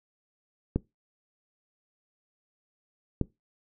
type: clicks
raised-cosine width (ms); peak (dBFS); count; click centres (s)
3; -12; 2; 0.76 / 3.213
effects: noise-tail reverb RT60 0.2 s tail -21 dB re dry